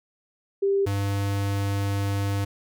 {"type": "tone pair in turn", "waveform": ["sine", "square"], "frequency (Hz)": [395.2, 99.77], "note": ["G4", "G2"], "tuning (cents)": [14, 31], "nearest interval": "2 octaves", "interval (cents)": 2383, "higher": "first", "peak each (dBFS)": [-19, -24], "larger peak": "first", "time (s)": [[0.62, 0.86], [0.86, 2.45]], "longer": "second", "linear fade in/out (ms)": 10, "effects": []}